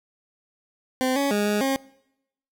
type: tone with pitch steps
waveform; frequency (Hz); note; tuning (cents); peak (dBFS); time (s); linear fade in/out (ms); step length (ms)
20% pulse; 257.9 / 279.8 / 206.4 / 207.8 / 269.7; C4 / C#4 / G#3 / G#3 / C#4; -25 / +16 / -10 / +1 / -47; -16; 1.01-1.76; 0; 150
effects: noise-tail reverb RT60 0.8 s tail -23 dB re dry